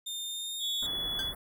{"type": "tone with pitch glide", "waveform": "sawtooth", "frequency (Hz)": [3626, 3692], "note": ["A#7", "A#7"], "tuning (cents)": [-49, -17], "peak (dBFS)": -32, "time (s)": [0.06, 0.87], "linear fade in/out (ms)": 10, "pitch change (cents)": 32, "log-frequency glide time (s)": [0.26, 0.69]}
{"type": "tone", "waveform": "sine", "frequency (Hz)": 3400, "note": "G#7", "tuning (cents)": 40, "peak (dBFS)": -31, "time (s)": [0.59, 1.34], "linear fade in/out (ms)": 50}
{"type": "band-stop noise", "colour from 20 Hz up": "pink", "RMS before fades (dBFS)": -43, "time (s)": [0.82, 1.35], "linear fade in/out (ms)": 5, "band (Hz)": [2000, 9200], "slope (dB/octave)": 96}
{"type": "tone with exponential decay", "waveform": "sawtooth", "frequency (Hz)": 1568, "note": "G6", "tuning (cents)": 0, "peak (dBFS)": -30, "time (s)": [1.19, 1.31], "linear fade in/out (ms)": 2, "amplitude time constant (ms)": 26}
{"effects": []}